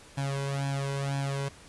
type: tone with flanger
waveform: sawtooth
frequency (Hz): 138.59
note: C#3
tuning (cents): 0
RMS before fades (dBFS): -31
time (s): 0.17-1.49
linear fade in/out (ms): 10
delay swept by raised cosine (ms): 1.2 to 2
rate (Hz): 2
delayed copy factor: +0.85
effects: pink hiss -52 dBFS RMS until 1.68 s + resampled to 24000 Hz